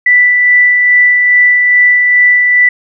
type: tone with tremolo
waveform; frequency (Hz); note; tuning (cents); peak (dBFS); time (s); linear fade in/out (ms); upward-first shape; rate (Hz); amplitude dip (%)
sine; 1975.5; B6; 0; -3; 0.06-2.69; 5; sine; 2.4; 30
effects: none